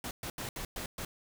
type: noise bursts at uneven times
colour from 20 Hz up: pink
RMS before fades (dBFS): -39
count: 6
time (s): 0.04-0.11 / 0.23-0.3 / 0.38-0.49 / 0.56-0.65 / 0.76-0.86 / 0.98-1.05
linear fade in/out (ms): 2
effects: none